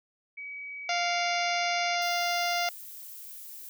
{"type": "tone", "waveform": "sine", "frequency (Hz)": 2272, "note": "C#7", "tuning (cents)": 42, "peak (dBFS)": -37, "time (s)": [0.37, 1.96], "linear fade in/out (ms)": 10}
{"type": "harmonic tone", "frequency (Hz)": 698.5, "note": "F5", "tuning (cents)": 0, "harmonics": [1, 2, 3, 4, 5, 6, 7, 8, 9], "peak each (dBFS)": [-29, -35, -33, -37, -39, -41, -37, -40, -43], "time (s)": [0.89, 2.69], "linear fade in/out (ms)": 2}
{"type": "noise", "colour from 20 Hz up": "violet", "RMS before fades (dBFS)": -44, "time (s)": [2.02, 3.69], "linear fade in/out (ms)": 0}
{"effects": []}